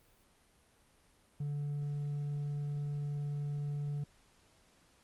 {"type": "tone with hard clipping", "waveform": "sine", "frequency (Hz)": 145.1, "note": "D3", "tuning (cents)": -21, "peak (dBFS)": -35, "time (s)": [1.4, 4.04], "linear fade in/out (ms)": 5, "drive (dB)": 2, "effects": ["pink hiss -67 dBFS RMS until 5.03 s", "Opus 32 kbps"]}